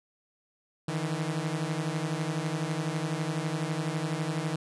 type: beating tone pair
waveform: sawtooth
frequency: 151.9 / 163.9 Hz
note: D#3 / E3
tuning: -41 / -10 cents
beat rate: 12 Hz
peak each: -28 dBFS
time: 0.88-4.56 s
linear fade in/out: 5 ms
effects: resampled to 24000 Hz